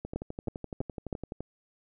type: two click trains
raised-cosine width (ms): 2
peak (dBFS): -23 / -18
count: 17 / 4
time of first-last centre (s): 0.05-1.406 / 0.16-1.128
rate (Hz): 11.8 / 3.1
effects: none